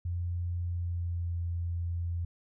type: tone with pitch glide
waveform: sine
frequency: 87.3 to 85.75 Hz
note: F2 to F2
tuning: 0 to -31 cents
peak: -30 dBFS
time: 0.05-2.25 s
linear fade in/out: 5 ms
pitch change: -31 cents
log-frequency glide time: 0.65-1.37 s
effects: none